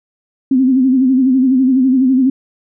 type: tone with vibrato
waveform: sine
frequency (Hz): 260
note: C4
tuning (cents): -11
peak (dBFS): -8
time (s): 0.51-2.3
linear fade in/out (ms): 5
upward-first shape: sine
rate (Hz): 12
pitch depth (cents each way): 72
effects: none